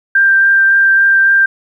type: tone with vibrato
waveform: sine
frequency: 1581 Hz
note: G6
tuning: 14 cents sharp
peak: -6 dBFS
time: 0.15-1.46 s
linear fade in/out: 5 ms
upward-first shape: triangle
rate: 3.6 Hz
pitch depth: 10 cents each way
effects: 8-bit